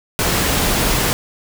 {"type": "noise", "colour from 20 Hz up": "pink", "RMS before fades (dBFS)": -17, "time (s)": [0.19, 1.13], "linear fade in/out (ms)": 0, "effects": []}